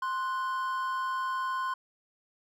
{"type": "tone pair together", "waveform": "triangle", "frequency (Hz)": [1046.5, 1480], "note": ["C6", "F#6"], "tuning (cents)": [0, 0], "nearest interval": "tritone", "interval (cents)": 600, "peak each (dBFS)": [-28, -35], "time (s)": [0.02, 1.74], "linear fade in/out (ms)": 5, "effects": []}